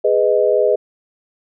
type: chord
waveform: sine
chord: G# minor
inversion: none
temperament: just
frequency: 415.3 / 498.4 / 623 Hz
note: G#4 / B4 / D#5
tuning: 0 / +16 / +2 cents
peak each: -16 dBFS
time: 0.04-0.76 s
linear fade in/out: 10 ms
effects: none